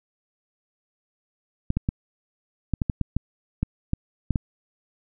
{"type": "clicks", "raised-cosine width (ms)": 5, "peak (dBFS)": -10, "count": 12, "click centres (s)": [1.704, 1.77, 1.889, 2.737, 2.818, 2.898, 3.013, 3.166, 3.63, 3.934, 4.307, 4.358], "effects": []}